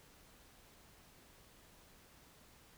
silence, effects pink hiss -63 dBFS RMS until 2.77 s

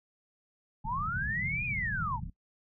sine linear two-way sweep, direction up then down, 826 to 2489 to 826 Hz, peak -31 dBFS, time 0.84-2.2 s, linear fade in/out 50 ms, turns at 1.65 s
white low-pass noise, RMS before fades -38 dBFS, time 0.84-2.3 s, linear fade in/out 5 ms, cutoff 190 Hz, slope 48 dB/octave
effects noise-tail reverb RT60 0.1 s tail -19 dB re dry

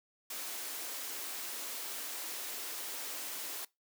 white high-pass noise, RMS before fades -41 dBFS, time 0.3-3.65 s, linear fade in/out 5 ms, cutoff 250 Hz, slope 48 dB/octave, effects noise-tail reverb RT60 0.2 s tail -22 dB re dry

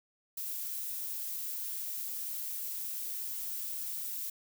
violet noise, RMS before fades -38 dBFS, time 0.37-4.3 s, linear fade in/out 5 ms, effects none

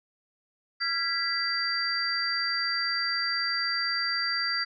sine tone cluster, 1373 / 1647 / 1975 / 4704 Hz, F6 / G#6 / B6 / D8, -30 / -15 / 0 / +2 cents, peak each -33 / -35 / -33 / -28 dBFS, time 0.8-4.65 s, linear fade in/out 20 ms, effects none

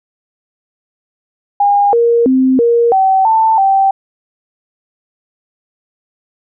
sine tone with pitch steps, 811 / 468.9 / 260.6 / 469.9 / 766 / 888 / 778 Hz, G#5 / A#4 / C4 / A#4 / G5 / A5 / G5, -41 / +10 / -7 / +14 / -40 / +16 / -13 cents, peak -7 dBFS, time 1.6-3.91 s, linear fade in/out 5 ms, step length 330 ms, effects none

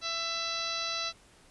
harmonic tone, 666 Hz, E5, 18 cents sharp, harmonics 1 / 2 / 3 / 4 / 5 / 6 / 7 / 8 / 9, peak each -43 / -38 / -44 / -40 / -44 / -35 / -41 / -44 / -43 dBFS, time 0.01-1.13 s, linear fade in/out 50 ms, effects pink hiss -59 dBFS RMS until 1.5 s + resampled to 24000 Hz

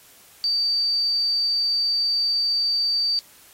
sine tone, 4625 Hz, D8, 27 cents flat, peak -19 dBFS, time 0.44-3.19 s, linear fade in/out 0 ms, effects white hiss -51 dBFS RMS until 3.53 s + AAC 48 kbps

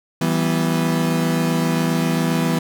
35% pulse chord, E minor, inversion none, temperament equal with one note detuned, 164.81 / 192.3 / 246.9 Hz, E3 / G3 / B3, 0 / -33 / 0 cents, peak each -18 / -23 / -20 dBFS, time 0.21-2.59 s, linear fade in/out 5 ms, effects none

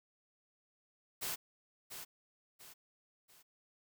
white noise with echo, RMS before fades -39 dBFS, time 1.21-1.36 s, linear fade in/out 20 ms, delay 690 ms, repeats 3, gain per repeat -8 dB, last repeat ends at 3.43 s, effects none

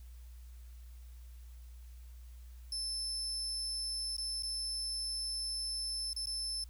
35% pulse tone with dropouts, 5274 Hz, E8, in tune, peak -33 dBFS, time 2.72-6.64 s, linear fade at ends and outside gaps 2 ms, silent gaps 4.167-4.181 / 4.424-4.432 / 6.132-6.163 / 6.258-6.27 s, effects added 60 Hz sine -48 dBFS peak until 6.69 s + white hiss -67 dBFS RMS until 6.69 s

